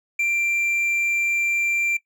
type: tone with hard clipping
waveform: triangle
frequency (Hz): 2363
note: D7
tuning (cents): +10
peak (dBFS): -20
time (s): 0.19-1.97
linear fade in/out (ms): 5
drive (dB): 6
effects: noise-tail reverb RT60 0.1 s tail -19 dB re dry